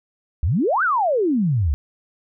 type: exponential two-way sweep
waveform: sine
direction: up then down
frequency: 64.7 to 1585 to 64.7 Hz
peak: -16 dBFS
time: 0.43-1.74 s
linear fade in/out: 0 ms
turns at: 0.83 s
effects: none